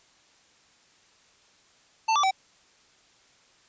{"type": "tone with pitch steps", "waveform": "square", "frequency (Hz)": [890, 1165, 767], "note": ["A5", "D6", "G5"], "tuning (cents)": [20, -14, -38], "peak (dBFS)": -21, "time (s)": [2.08, 2.311], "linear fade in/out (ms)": 10, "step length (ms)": 77, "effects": ["white hiss -60 dBFS RMS until 3.68 s", "resampled to 16000 Hz"]}